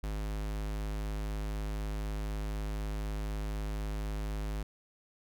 square tone, 52 Hz, G#1, 3 cents sharp, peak -34 dBFS, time 0.03-4.63 s, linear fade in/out 5 ms, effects none

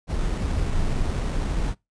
brown noise with sample-and-hold, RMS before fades -24 dBFS, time 0.07-1.75 s, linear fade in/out 50 ms, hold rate 4900 Hz, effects noise-tail reverb RT60 0.2 s tail -23 dB re dry + resampled to 22050 Hz

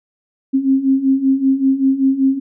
sine beating tone pair, 264.7 / 269.9 Hz, C4 / C#4, +20 / -46 cents, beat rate 5.2 Hz, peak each -17 / -13 dBFS, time 0.53-2.4 s, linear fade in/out 20 ms, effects none

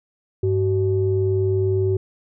sine tone pair together, 100 / 378.3 Hz, G2 / F#4, +35 / +38 cents, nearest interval octave + major seventh, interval 2303 cents, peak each -19 dBFS, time 0.43-1.97 s, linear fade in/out 5 ms, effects tanh soft clip ceiling -9 dBFS

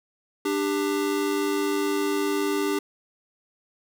square tone pair together, 296.8 / 396.5 Hz, D4 / G4, +18 / +20 cents, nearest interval perfect fourth, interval 502 cents, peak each -27 / -26 dBFS, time 0.45-2.79 s, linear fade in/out 5 ms, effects none

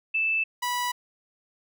sine / sawtooth tone pair in turn, 2637 / 980.9 Hz, E7 / B5, 0 / -12 cents, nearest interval octave + perfect fourth, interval 1712 cents, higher first, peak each -22 dBFS, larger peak neither, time 0.14-0.44 / 0.62-0.92 s, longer neither, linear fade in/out 10 ms, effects none

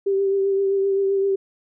sine tone with vibrato, 392 Hz, G4, in tune, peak -17 dBFS, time 0.06-1.36 s, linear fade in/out 10 ms, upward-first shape triangle, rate 7.7 Hz, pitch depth 27 cents each way, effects none

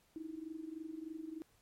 sine tone with amplitude modulation, 318.4 Hz, D#4, 40 cents sharp, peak -39 dBFS, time 0.16-1.42 s, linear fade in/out 0 ms, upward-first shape sine, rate 23.3 Hz, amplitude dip 80%, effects pink hiss -71 dBFS RMS until 1.61 s + MP3 64 kbps

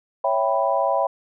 sine chord, C# half-diminished seventh, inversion none, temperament equal, 554.4 / 659.3 / 784 / 987.8 Hz, C#5 / E5 / G5 / B5, 0 / 0 / 0 / 0 cents, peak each -23 / -23 / -24 / -24 dBFS, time 0.24-1.07 s, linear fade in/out 5 ms, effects none

